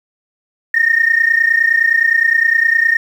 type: tone pair together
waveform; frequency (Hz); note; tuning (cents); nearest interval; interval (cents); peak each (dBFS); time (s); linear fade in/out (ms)
sine; 1823 / 1852.7; A#6 / A#6; -39 / -11; unison; 28; -12; 0.74-2.97; 5
effects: tanh soft clip ceiling -2 dBFS + 7-bit